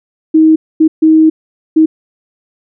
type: tone bursts at uneven times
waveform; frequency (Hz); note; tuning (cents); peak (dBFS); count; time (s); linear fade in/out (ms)
sine; 316.3; D#4; +29; -3; 4; 0.34-0.56 / 0.8-0.88 / 1.02-1.3 / 1.76-1.86; 10
effects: none